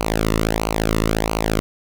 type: tone with flanger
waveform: sawtooth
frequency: 54.4 Hz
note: A1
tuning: 19 cents flat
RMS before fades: -20 dBFS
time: 0-1.6 s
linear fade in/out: 0 ms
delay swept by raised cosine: 0.56 to 1.29 ms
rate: 1.5 Hz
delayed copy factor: -0.85
effects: none